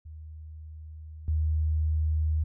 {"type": "tone with level steps", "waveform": "sine", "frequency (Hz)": 77.9, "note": "D#2", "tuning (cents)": 3, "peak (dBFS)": [-40, -23], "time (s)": [0.05, 2.44], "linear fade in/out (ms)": 10, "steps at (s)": 1.28, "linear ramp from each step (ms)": 2, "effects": []}